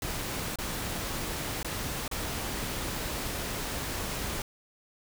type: noise with dropouts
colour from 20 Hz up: pink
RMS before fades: -34 dBFS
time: 0.02-4.42 s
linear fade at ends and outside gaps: 2 ms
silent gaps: 0.558-0.586 / 1.63-1.646 / 2.079-2.113 s
effects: none